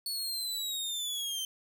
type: linear sweep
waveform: sawtooth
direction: down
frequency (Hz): 4435 to 3097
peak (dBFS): -30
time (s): 0.06-1.45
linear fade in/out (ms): 2
effects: 10-bit